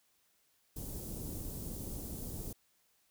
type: band-stop noise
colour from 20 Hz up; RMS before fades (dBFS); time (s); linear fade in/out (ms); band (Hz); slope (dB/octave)
pink; -42; 0.76-2.53; 5; 370 to 9600; 12
effects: white hiss -73 dBFS RMS until 3.1 s